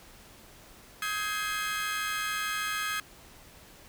30% pulse chord, Ab major seventh, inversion second, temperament equal with one note detuned, 1267.7 / 1568 / 1661.2 / 2093 Hz, Eb6 / G6 / Ab6 / C7, +32 / 0 / 0 / 0 cents, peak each -31 / -36 / -32 / -36 dBFS, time 1.02-3 s, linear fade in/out 2 ms, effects pink hiss -53 dBFS RMS until 3.88 s

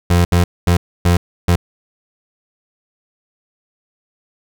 30% pulse tone bursts at uneven times, 87.5 Hz, F2, 4 cents sharp, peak -7 dBFS, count 5, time 0.1-0.25 / 0.32-0.44 / 0.67-0.77 / 1.05-1.17 / 1.48-1.56 s, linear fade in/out 5 ms, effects none

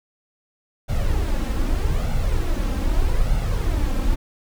brown noise with flanger, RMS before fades -20 dBFS, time 0.88-4.16 s, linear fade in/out 20 ms, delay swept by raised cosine 1.4 to 3.8 ms, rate 0.81 Hz, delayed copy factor +0.6, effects none

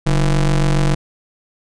square ring-modulated tone, 83.8 Hz, E2, 29 cents sharp, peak -10 dBFS, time 0.06-0.95 s, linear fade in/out 10 ms, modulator 60.2 Hz, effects resampled to 22050 Hz

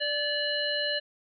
harmonic tone with a mistuned harmonic, 587.3 Hz, D5, in tune, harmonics 1 / 3 / 5 / 7, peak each -32 / -32 / -32 / -32 dBFS, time 0-1 s, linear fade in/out 20 ms, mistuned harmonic 3, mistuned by -34 cents, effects none

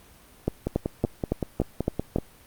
two click trains, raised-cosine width 2 ms, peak -12 / -9 dBFS, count 9 / 7, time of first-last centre 0.67-2.185 / 0.48-2.161 s, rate 5.28 / 3.57 Hz, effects pink hiss -53 dBFS RMS until 2.46 s + Opus 32 kbps

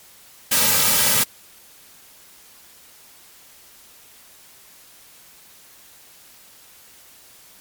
white noise with comb filter, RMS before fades -17 dBFS, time 0.51-1.24 s, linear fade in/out 10 ms, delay 2.8 ms, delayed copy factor -0.85, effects white hiss -48 dBFS RMS until 7.6 s + MP3 96 kbps

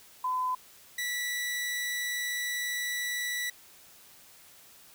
sine / sawtooth tone pair in turn, 1013 / 1957 Hz, B5 / B6, +44 / -16 cents, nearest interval major seventh, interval 1140 cents, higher second, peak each -27 dBFS, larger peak neither, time 0.24-0.55 / 0.98-3.5 s, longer second, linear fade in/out 5 ms, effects white hiss -55 dBFS RMS until 4.94 s

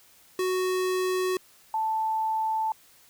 square / sine tone pair in turn, 370 / 880 Hz, F#4 / A5, 0 / 0 cents, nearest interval octave + minor third, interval 1500 cents, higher second, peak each -25 / -24 dBFS, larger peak second, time 0.39-1.37 / 1.74-2.72 s, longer neither, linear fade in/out 2 ms, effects white hiss -57 dBFS RMS until 3.09 s

